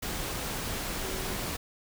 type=tone in noise; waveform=sine; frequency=378 Hz; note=F#4; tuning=37 cents sharp; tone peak=-40 dBFS; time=1.03-1.35 s; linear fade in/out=10 ms; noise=pink; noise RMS=-34 dBFS; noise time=0.02-1.57 s; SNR=-9 dB; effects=none